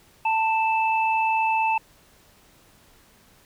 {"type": "tone pair together", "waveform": "sine", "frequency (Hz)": [887.9, 2637], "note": ["A5", "E7"], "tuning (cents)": [15, 0], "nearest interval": "octave + perfect fifth", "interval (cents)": 1885, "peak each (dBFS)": [-20, -26], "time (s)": [0.25, 1.78], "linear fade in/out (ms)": 5, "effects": ["pink hiss -56 dBFS RMS until 3.45 s"]}